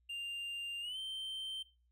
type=tone with pitch glide; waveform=triangle; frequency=2794 to 3118 Hz; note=F7 to G7; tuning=0 to -10 cents; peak=-38 dBFS; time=0.09-1.63 s; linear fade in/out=10 ms; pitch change=+190 cents; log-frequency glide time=0.81-0.98 s; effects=noise-tail reverb RT60 0.3 s tail -19 dB re dry + added 60 Hz sine -70 dBFS peak until 1.91 s